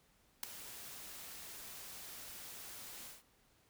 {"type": "noise with ADSR envelope", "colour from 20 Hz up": "white", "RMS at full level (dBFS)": -34, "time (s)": [0.43, 3.23], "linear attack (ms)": 4, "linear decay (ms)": 5, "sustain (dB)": -16, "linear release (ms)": 160, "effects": ["pink hiss -71 dBFS RMS until 3.69 s"]}